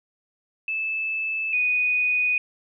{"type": "tone pair in turn", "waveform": "sine", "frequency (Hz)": [2623, 2482], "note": ["E7", "D#7"], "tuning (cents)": [-9, -5], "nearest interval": "minor second", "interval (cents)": 96, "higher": "first", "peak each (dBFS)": [-24, -19], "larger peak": "second", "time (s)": [[0.68, 1.53], [1.53, 2.38]], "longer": "neither", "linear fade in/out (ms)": 2, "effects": []}